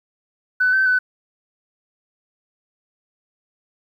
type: tone with pitch steps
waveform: sine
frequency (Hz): 1500 / 1542 / 1503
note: F#6 / G6 / F#6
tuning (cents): +23 / -29 / +27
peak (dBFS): -13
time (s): 0.6-0.99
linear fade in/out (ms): 10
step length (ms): 130
effects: tanh soft clip ceiling -9 dBFS + 9-bit